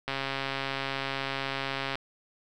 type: click train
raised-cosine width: 0.3 ms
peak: -15 dBFS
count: 256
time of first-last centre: 0.08-1.955 s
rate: 136 Hz
effects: none